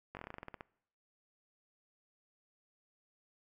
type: slowing click train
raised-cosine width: 0.5 ms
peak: -29 dBFS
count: 13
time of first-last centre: 0.15-0.609 s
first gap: 19 ms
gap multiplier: 1.12
effects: noise-tail reverb RT60 0.7 s tail -23 dB re dry